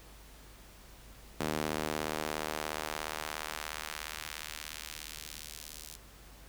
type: tone with high-pass filter sweep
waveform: sawtooth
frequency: 77 Hz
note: D#2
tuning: 17 cents flat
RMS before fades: -39 dBFS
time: 1.4-5.96 s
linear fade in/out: 5 ms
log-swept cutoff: 230 to 5600 Hz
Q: 0.71
effects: added 50 Hz sine -54 dBFS peak until 6.48 s + pink hiss -56 dBFS RMS until 6.48 s